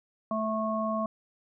harmonic tone, 218.9 Hz, A3, 9 cents flat, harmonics 1 / 3 / 5, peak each -31 / -31 / -32 dBFS, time 0.31-1.06 s, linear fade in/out 2 ms, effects none

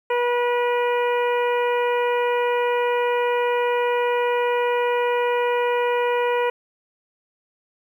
harmonic tone, 485 Hz, B4, 31 cents flat, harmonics 1 / 2 / 3 / 4 / 5 / 6, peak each -20 / -24 / -32 / -32 / -32 / -38 dBFS, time 0.1-6.5 s, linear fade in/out 5 ms, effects 9-bit

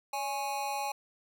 square tone with amplitude modulation, 830.6 Hz, G#5, in tune, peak -29 dBFS, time 0.13-0.92 s, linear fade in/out 5 ms, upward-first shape sine, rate 260 Hz, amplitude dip 80%, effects none

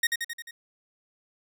sawtooth tone with echo, 1864.7 Hz, A#6, in tune, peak -17 dBFS, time 0.03-0.07 s, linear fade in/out 5 ms, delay 88 ms, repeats 5, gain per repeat -4 dB, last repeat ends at 0.51 s, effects none

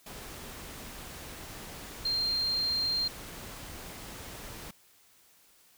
sine tone in noise, 4186 Hz, C8, in tune, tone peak -27 dBFS, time 2.05-3.08 s, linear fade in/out 5 ms, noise pink, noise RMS -44 dBFS, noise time 0.06-4.71 s, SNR +14 dB, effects white hiss -62 dBFS RMS until 5.77 s

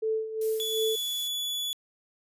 sine tone with tremolo, 440 Hz, A4, in tune, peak -24 dBFS, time 0.02-0.96 s, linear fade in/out 10 ms, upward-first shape sine, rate 2.7 Hz, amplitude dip 70%
violet noise, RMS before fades -39 dBFS, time 0.41-1.28 s, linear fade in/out 5 ms
40% pulse tone, 3425 Hz, A7, 47 cents flat, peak -28 dBFS, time 0.6-1.73 s, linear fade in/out 0 ms
effects resampled to 32000 Hz

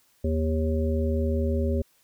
harmonic tone with a mistuned harmonic, 79.2 Hz, D#2, 31 cents sharp, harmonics 1 / 3 / 5 / 7, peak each -24 / -29 / -31 / -32 dBFS, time 0.24-1.82 s, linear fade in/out 5 ms, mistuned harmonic 7, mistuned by -18 cents, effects white hiss -64 dBFS RMS until 2.03 s

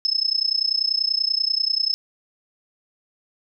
sine tone with amplitude modulation, 5210 Hz, E8, 21 cents flat, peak -15 dBFS, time 0.05-1.94 s, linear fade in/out 0 ms, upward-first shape sine, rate 30.3 Hz, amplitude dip 95%, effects none

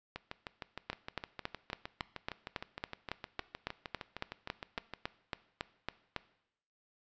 two click trains, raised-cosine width 0.3 ms, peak -24 / -19 dBFS, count 32 / 20, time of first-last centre 0.16-4.937 / 0.9-6.163 s, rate 6.49 / 3.61 Hz, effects noise-tail reverb RT60 0.8 s tail -18 dB re dry + resampled to 16000 Hz

